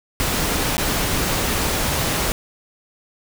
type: noise with dropouts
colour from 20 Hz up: pink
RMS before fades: -21 dBFS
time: 0.2-2.32 s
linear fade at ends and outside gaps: 0 ms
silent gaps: 0.769-0.78 s
effects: none